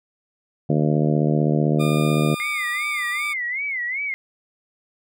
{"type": "harmonic tone", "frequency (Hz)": 75.7, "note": "D#2", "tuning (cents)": -47, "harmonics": [2, 3, 4, 5, 6, 7, 8, 9], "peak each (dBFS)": [-19, -23, -25, -27, -29, -30, -31, -32], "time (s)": [0.69, 2.35], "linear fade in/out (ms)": 10}
{"type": "tone with pitch glide", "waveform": "20% pulse", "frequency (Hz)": [1208, 1197.6], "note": ["D6", "D6"], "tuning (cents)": [48, 33], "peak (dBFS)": -23, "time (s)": [1.79, 3.34], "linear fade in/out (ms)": 20, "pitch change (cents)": -15, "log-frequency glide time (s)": [2.62, 2.96]}
{"type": "tone with vibrato", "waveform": "sine", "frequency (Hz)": 2093, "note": "C7", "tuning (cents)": 0, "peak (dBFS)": -23, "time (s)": [2.4, 4.14], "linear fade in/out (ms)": 0, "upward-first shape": "sine", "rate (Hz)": 2.6, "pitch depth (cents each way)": 160}
{"effects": []}